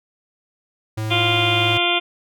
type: tone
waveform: square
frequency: 109 Hz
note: A2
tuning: 16 cents flat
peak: -23 dBFS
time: 0.97-1.78 s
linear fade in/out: 10 ms
type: harmonic tone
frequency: 349.2 Hz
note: F4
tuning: in tune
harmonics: 1 / 2 / 3 / 4 / 6 / 7 / 8 / 9 / 10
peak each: -25 / -24 / -29 / -27 / -28 / -23 / -26 / -24 / -23 dBFS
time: 1.1-2 s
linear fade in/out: 20 ms
effects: none